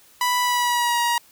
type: tone with pitch glide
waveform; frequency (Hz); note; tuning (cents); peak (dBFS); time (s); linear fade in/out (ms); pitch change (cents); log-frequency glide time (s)
sawtooth; 987.8 to 950.3; B5 to A#5; 0 to +33; -15; 0.21-1.18; 2; -67; 0.41-0.99
effects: white hiss -53 dBFS RMS until 1.31 s